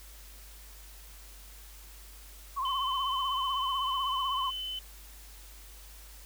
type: tone with vibrato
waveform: sine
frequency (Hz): 1070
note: C6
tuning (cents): +38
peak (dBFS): -29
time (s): 2.56-4.51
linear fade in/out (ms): 20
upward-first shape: triangle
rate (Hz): 16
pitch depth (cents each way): 110
type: tone with pitch glide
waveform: sine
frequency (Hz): 3052 to 3033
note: G7 to F#7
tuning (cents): -47 to +42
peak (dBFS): -34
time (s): 2.65-4.79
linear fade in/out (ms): 2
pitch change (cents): -11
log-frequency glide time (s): 3.08-4.13
effects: added 50 Hz sine -49 dBFS peak until 6.25 s + white hiss -53 dBFS RMS until 6.25 s